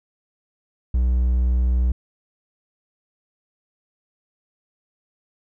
triangle tone, 61.74 Hz, B1, in tune, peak -14 dBFS, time 0.94-1.92 s, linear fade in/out 5 ms, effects none

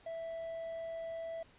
triangle tone, 659.3 Hz, E5, in tune, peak -37 dBFS, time 0.06-1.43 s, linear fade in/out 5 ms, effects pink hiss -63 dBFS RMS until 1.58 s + resampled to 8000 Hz

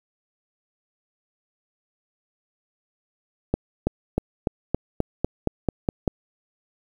accelerating click train, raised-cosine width 2 ms, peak -7 dBFS, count 11, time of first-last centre 3.54-6.078 s, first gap 330 ms, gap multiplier 0.94, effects 8-bit

